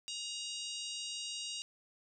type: harmonic tone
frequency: 946 Hz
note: A#5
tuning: 25 cents sharp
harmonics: 3 / 4 / 5 / 6 / 7 / 8 / 9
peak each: -43 / -45 / -47 / -49 / -50 / -51 / -52 dBFS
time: 0.08-1.62 s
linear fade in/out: 0 ms
effects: none